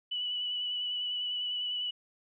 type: tone with vibrato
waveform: sine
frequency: 2960 Hz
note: F#7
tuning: in tune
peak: -31 dBFS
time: 0.11-1.91 s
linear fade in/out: 10 ms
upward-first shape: square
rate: 10 Hz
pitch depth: 14 cents each way
effects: none